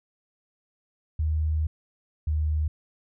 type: tone pair in turn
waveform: sine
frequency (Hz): 77.78 / 76.75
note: D#2 / D#2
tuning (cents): 0 / -23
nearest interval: unison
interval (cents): 23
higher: first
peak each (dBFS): -22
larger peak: neither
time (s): 1.19-1.67 / 2.27-2.68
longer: first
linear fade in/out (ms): 5
effects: none